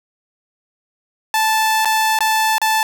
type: tone with dropouts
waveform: sawtooth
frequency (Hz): 877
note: A5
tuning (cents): -6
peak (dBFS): -10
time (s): 1.34-2.83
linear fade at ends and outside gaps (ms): 1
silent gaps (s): 1.848-1.855 / 2.189-2.206 / 2.582-2.616
effects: none